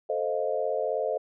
sine chord, F dominant seventh, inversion first, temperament equal, 440 / 523.3 / 622.3 / 698.5 Hz, A4 / C5 / Eb5 / F5, 0 / 0 / 0 / 0 cents, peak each -31 / -30 / -30 / -34 dBFS, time 0.09-1.18 s, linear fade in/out 10 ms, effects none

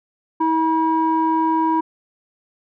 square tone with low-pass filter, 321.3 Hz, E4, 44 cents flat, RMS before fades -18 dBFS, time 0.4-1.81 s, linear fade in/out 10 ms, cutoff 960 Hz, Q 4, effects none

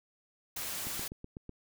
white noise, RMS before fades -38 dBFS, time 0.56-1.08 s, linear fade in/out 5 ms
click train, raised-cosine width 3 ms, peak -30 dBFS, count 6, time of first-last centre 0.87-1.493 s, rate 8.02 Hz
effects none

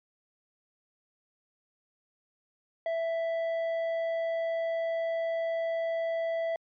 triangle tone with tanh clipping, 661 Hz, E5, 5 cents sharp, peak -29 dBFS, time 2.86-6.56 s, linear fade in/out 2 ms, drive 11 dB, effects MP3 64 kbps

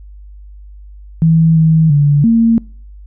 sine tone with pitch steps, 162.4 / 159.8 / 144.7 / 228.7 Hz, E3 / D#3 / D3 / A#3, -26 / +47 / -25 / -33 cents, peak -6 dBFS, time 1.22-2.58 s, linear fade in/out 0 ms, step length 340 ms, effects noise-tail reverb RT60 0.5 s tail -26 dB re dry + added 50 Hz sine -32 dBFS peak until 3.06 s

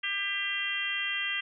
harmonic tone with a mistuned harmonic, 398.6 Hz, G4, 29 cents sharp, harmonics 3 / 4 / 5 / 6 / 7 / 8, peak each -44 / -38 / -33 / -43 / -34 / -35 dBFS, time 0.03-1.41 s, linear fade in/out 10 ms, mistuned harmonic 7, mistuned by -23 cents, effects none

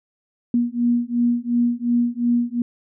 sine beating tone pair, 238 / 240.8 Hz, A#3 / B3, +36 / -44 cents, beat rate 2.8 Hz, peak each -20 dBFS, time 0.54-2.62 s, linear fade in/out 2 ms, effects none

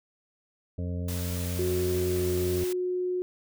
harmonic tone, 88.3 Hz, F2, 20 cents sharp, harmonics 1 / 2 / 3 / 5 / 6 / 7, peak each -30 / -36 / -40 / -44 / -46 / -47 dBFS, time 0.78-2.64 s, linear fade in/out 5 ms
white noise, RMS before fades -39 dBFS, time 1.08-2.73 s, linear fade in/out 5 ms
sine tone with pitch glide, 365.4 to 362.9 Hz, F#4 to F#4, -22 to -34 cents, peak -26 dBFS, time 1.59-3.22 s, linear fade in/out 0 ms, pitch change -12 cents, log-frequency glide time 2.07-2.33 s
effects none

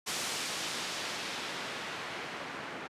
white noise with low-pass filter sweep, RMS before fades -38 dBFS, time 0.06-2.88 s, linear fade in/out 20 ms, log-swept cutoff 7700 to 1600 Hz, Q 0.72, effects high-pass 150 Hz 12 dB/octave + resampled to 32000 Hz

